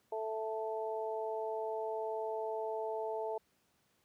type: harmonic tone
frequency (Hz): 219.8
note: A3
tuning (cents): -2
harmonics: 2 / 3 / 4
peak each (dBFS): -38 / -40 / -41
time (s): 0.12-3.38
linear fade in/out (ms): 5
effects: pink hiss -74 dBFS RMS until 4.04 s + high-pass 100 Hz 12 dB/octave